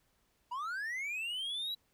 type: linear sweep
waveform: triangle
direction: up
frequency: 932.3 to 3951 Hz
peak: -34 dBFS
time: 0.51-1.75 s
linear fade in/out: 10 ms
effects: pink hiss -74 dBFS RMS until 1.93 s